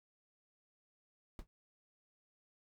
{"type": "noise with exponential decay", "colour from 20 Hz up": "brown", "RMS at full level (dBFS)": -39, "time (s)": [1.39, 1.47], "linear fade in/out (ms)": 0, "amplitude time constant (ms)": 16, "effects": []}